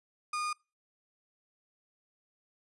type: tone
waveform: 35% pulse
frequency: 1222 Hz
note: D#6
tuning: 32 cents flat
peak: -30 dBFS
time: 0.33-0.53 s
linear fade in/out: 5 ms
effects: noise-tail reverb RT60 0.3 s tail -26 dB re dry + resampled to 24000 Hz